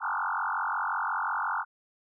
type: tone with frequency modulation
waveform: sine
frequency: 1150 Hz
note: D6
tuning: 37 cents flat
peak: -27 dBFS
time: 0-1.65 s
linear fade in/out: 50 ms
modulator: 45.6 Hz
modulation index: 7.2
effects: none